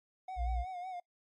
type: tone with vibrato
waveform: triangle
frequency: 730 Hz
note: F#5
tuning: 24 cents flat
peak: -37 dBFS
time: 0.28-1 s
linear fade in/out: 5 ms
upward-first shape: sine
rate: 5.4 Hz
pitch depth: 63 cents each way
type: tone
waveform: sine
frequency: 59 Hz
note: A#1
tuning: 22 cents sharp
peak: -31 dBFS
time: 0.36-0.65 s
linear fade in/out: 50 ms
effects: noise-tail reverb RT60 0.1 s tail -24 dB re dry + MP3 48 kbps